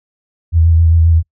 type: tone with vibrato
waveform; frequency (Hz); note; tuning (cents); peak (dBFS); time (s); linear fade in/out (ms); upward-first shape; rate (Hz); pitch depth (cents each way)
sine; 82.41; E2; 0; -6; 0.52-1.23; 50; sine; 7.5; 31
effects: noise-tail reverb RT60 0.1 s tail -26 dB re dry